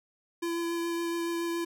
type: tone with vibrato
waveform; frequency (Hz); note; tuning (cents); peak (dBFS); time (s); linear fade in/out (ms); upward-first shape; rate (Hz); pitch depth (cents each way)
square; 338.6; E4; +46; -30; 0.42-1.65; 10; triangle; 7.1; 14
effects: none